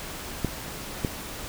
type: clicks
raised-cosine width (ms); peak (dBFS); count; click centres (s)
3; -11; 2; 0.447 / 1.048
effects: pink hiss -37 dBFS RMS until 1.48 s